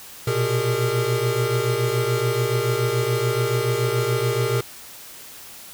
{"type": "tone cluster", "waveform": "square", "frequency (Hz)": [118.6, 125.6, 406.1, 460], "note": ["A#2", "B2", "G#4", "A#4"], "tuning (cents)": [30, 30, -39, -23], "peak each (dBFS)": -26, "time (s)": [0.27, 4.61], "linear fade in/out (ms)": 5, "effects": ["white hiss -41 dBFS RMS until 5.73 s"]}